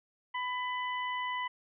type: harmonic tone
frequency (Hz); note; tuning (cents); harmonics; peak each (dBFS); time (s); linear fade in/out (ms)
998; B5; +18; 1 / 2 / 3; -34 / -37 / -43; 0.34-1.48; 10
effects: none